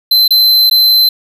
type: tone with dropouts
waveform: square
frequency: 4076 Hz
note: C8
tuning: 46 cents flat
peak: -6 dBFS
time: 0.11-1.09 s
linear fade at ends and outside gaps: 5 ms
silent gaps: 0.279-0.306 / 0.698-0.711 s
effects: none